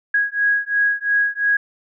sine beating tone pair, 1652 / 1654.9 Hz, G#6 / G#6, -10 / -7 cents, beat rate 2.9 Hz, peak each -19 dBFS, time 0.14-1.57 s, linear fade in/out 5 ms, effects none

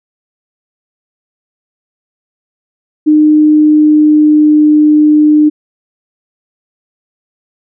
sine tone with pitch glide, 304.6 to 302.1 Hz, D#4 to D4, -37 to +49 cents, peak -3 dBFS, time 3.06-5.5 s, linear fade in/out 20 ms, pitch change -14 cents, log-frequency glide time 3.36-4.69 s, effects none

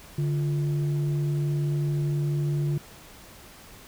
sine tone pair together, 145.9 / 347 Hz, D3 / F4, -11 / -11 cents, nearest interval octave + minor third, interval 1500 cents, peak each -22 / -33 dBFS, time 0.18-2.78 s, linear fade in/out 5 ms, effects tanh soft clip ceiling -19 dBFS + pink hiss -48 dBFS RMS until 3.87 s

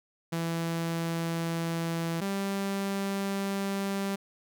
sawtooth tone pair in turn, 166.3 / 196.97 Hz, E3 / G3, +16 / +9 cents, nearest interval minor third, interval 293 cents, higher second, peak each -25 dBFS, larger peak neither, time 0.32-2.21 / 2.21-4.16 s, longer second, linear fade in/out 10 ms, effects none

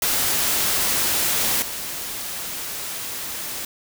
white noise with level steps, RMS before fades -21 / -30 dBFS, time 0.02-3.65 s, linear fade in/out 2 ms, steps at 1.62 s, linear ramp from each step 2 ms, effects none

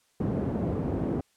pink band-pass noise, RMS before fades -29 dBFS, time 0.2-1.21 s, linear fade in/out 5 ms, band 110 to 410 Hz, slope 12 dB/octave, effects white hiss -68 dBFS RMS until 1.36 s + low-pass 10000 Hz 12 dB/octave

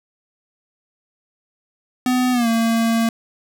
square tone with pitch glide, 251.7 to 228.2 Hz, B3 to A#3, +33 to -37 cents, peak -16 dBFS, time 2.06-3.09 s, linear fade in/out 2 ms, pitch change -170 cents, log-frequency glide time 2.32-2.48 s, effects none

